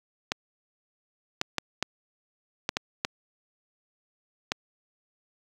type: clicks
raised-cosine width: 0.2 ms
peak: -8 dBFS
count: 8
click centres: 0.319 / 1.414 / 1.583 / 1.826 / 2.691 / 2.769 / 3.049 / 4.519 s
effects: high-pass 80 Hz 12 dB/octave + 7-bit